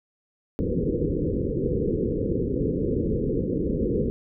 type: low-pass noise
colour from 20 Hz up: white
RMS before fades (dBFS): -25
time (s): 0.59-4.1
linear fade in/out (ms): 0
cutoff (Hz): 500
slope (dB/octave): 96
effects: none